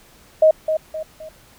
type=tone with echo; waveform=sine; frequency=628 Hz; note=D#5; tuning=16 cents sharp; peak=-8 dBFS; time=0.42-0.51 s; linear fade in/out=5 ms; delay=260 ms; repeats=3; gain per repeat=-8 dB; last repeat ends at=1.29 s; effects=pink hiss -50 dBFS RMS until 1.58 s